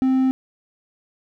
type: tone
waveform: triangle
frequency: 261.6 Hz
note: C4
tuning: in tune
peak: -13 dBFS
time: 0.02-0.31 s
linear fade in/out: 0 ms
effects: none